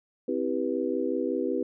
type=chord; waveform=sine; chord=C major seventh; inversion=none; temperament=just; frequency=261.6 / 327 / 392.4 / 490.5 Hz; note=C4 / E4 / G4 / B4; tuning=0 / -14 / +2 / -12 cents; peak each=-31 dBFS; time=0.28-1.63 s; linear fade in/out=5 ms; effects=none